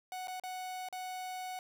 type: tone with dropouts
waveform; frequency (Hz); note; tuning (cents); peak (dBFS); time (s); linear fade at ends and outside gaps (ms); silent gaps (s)
45% pulse; 740; F#5; 0; -39; 0.12-1.59; 1; 0.273-0.281 / 0.398-0.436 / 0.887-0.926
effects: none